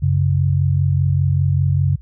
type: tone pair together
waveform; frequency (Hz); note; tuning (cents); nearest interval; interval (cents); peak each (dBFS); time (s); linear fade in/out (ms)
sine; 93.52 / 138.59; F#2 / C#3; +19 / 0; perfect fifth; 681; -16; 0.02-1.96; 10
effects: added 60 Hz sine -37 dBFS peak until 2.01 s